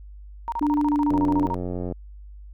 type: tone bursts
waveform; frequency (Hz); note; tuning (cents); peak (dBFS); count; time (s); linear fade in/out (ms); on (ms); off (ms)
sine; 932.3; A#5; 0; -24; 15; 0.48-1.543; 0; 41; 32
type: tone with pitch glide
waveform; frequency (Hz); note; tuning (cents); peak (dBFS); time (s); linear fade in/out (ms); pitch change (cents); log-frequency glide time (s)
sine; 293.7 to 291.7; D4 to D4; 0 to -12; -19; 0.61-1.46; 5; -12; 0.87-0.97
type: click train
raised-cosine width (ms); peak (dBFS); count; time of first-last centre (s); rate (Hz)
2; -17; 74; 1.11-1.923; 89.8
effects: added 50 Hz sine -39 dBFS peak until 2.53 s

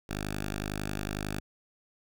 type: tone with notch filter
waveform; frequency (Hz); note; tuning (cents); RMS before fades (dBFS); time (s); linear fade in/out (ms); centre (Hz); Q
5% pulse; 51; G#1; -31; -35; 0.09-1.4; 5; 490; 1.4
effects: none

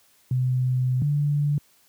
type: tone pair in turn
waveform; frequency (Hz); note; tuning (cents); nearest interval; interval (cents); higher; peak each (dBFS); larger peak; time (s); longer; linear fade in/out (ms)
sine; 127.4 / 145.75; C3 / D3; -46 / -13; major second; 233; second; -19; neither; 0.31-1.02 / 1.02-1.58; first; 2
effects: white hiss -60 dBFS RMS until 1.88 s + high-pass 80 Hz 12 dB/octave

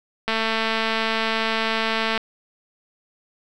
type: click train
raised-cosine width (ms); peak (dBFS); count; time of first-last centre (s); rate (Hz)
0.3; -7; 424; 0.28-2.177; 223
effects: none

